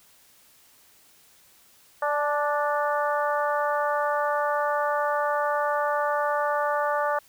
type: harmonic tone with a mistuned harmonic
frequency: 293.7 Hz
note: D4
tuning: in tune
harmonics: 2 / 3 / 4 / 5 / 6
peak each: -26 / -28 / -28 / -32 / -36 dBFS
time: 2.02-7.19 s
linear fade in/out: 5 ms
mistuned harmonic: 3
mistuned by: -19 cents
effects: white hiss -57 dBFS RMS until 7.28 s